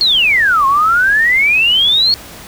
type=exponential two-way sweep; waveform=sine; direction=down then up; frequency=4412 to 1062 to 4412 Hz; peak=-8 dBFS; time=0.01-2.14 s; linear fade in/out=0 ms; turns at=0.66 s; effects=pink hiss -33 dBFS RMS until 2.47 s